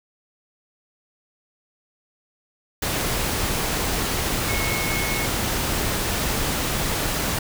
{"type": "tone in noise", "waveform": "sine", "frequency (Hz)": 2186, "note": "C#7", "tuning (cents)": -25, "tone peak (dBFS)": -28, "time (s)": [4.48, 5.26], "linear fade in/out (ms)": 5, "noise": "pink", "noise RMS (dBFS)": -24, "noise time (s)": [2.82, 7.39], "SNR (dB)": -7, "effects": []}